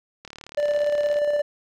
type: click train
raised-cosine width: 0.2 ms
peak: -22 dBFS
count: 35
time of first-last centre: 0.25-1.169 s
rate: 37 Hz
type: tone with tremolo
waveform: triangle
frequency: 587.3 Hz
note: D5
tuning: in tune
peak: -16 dBFS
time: 0.57-1.42 s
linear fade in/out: 10 ms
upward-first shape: square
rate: 17 Hz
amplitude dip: 35%
effects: none